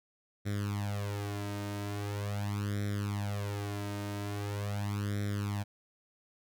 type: tone with flanger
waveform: sawtooth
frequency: 102.1 Hz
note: G#2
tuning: 29 cents flat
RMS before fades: -35 dBFS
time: 0.45-5.64 s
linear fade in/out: 20 ms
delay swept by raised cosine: 0.53 to 3.23 ms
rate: 0.42 Hz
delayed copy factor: +0.9
effects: none